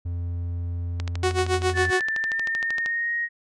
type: tone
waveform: triangle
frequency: 86.6 Hz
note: F2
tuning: 14 cents flat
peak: -24 dBFS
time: 0.05-1.91 s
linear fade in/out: 10 ms
type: click train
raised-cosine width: 0.2 ms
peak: -15 dBFS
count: 25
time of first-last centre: 1-2.86 s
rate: 12.9 Hz
type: tone with tremolo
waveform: sawtooth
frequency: 370 Hz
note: F#4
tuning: in tune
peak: -15 dBFS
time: 1.23-2 s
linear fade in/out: 5 ms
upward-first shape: sine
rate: 7.3 Hz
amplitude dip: 90%
type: tone with pitch glide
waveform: sine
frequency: 1760 to 1875.5 Hz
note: A6 to A#6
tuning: 0 to +10 cents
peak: -23 dBFS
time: 1.73-3.29 s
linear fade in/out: 50 ms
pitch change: +110 cents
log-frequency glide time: 1.97-3.13 s
effects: resampled to 22050 Hz